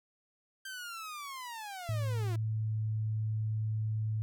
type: linear sweep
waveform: sawtooth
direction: down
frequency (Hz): 1575 to 323.4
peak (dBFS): -37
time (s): 0.65-2.36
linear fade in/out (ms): 5
type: tone with pitch glide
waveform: sine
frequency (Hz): 110 to 108.86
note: A2 to A2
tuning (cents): 0 to -18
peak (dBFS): -30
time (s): 1.89-4.22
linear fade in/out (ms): 0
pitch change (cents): -18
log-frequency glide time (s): 2.32-2.78
effects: none